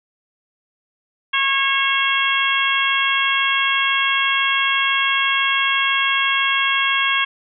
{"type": "harmonic tone", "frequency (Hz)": 546, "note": "C#5", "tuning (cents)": -26, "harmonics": [2, 3, 4, 5, 6], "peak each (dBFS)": [-22, -22, -22, -22, -22], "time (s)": [1.33, 7.25], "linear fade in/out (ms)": 10, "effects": []}